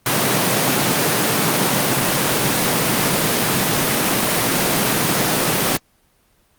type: high-pass noise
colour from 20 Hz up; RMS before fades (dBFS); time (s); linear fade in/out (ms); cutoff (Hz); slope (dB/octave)
pink; -17; 0.06-5.77; 2; 120; 48
effects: pink hiss -59 dBFS RMS until 6.58 s + Opus 24 kbps